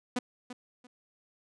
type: tone with echo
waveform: sawtooth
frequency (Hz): 248.3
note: B3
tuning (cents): +9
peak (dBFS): -24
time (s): 0.16-0.19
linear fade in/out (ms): 5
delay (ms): 340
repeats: 2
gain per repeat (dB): -12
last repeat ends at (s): 0.87
effects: resampled to 22050 Hz